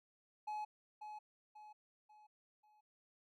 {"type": "tone with echo", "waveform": "triangle", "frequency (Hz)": 848, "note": "G#5", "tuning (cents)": 36, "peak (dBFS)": -38, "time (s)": [0.47, 0.65], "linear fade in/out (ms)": 10, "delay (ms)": 540, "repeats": 4, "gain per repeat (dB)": -7, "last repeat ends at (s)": 2.81, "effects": []}